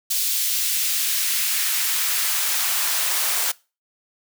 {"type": "noise with high-pass filter sweep", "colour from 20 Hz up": "white", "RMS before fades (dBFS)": -22, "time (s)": [0.1, 3.52], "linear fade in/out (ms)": 10, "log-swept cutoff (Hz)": [3700, 650], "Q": 0.86, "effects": ["noise-tail reverb RT60 0.3 s tail -22 dB re dry"]}